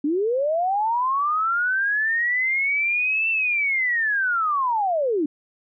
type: linear two-way sweep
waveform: sine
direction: up then down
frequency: 277.2 to 2685 to 277.2 Hz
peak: -19 dBFS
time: 0.04-5.26 s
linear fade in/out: 5 ms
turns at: 3.3 s
effects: none